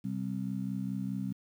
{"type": "harmonic tone", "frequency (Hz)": 64.8, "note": "C2", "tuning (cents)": -16, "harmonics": [2, 3, 4], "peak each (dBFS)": [-39, -34, -39], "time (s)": [0.04, 1.33], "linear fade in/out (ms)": 10, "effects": ["10-bit"]}